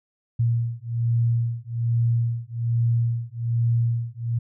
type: beating tone pair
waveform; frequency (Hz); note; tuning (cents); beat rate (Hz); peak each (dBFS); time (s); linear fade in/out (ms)
sine; 116.54 / 117.74; A#2 / A#2; 0 / +18; 1.2; -23; 0.39-4.39; 10
effects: none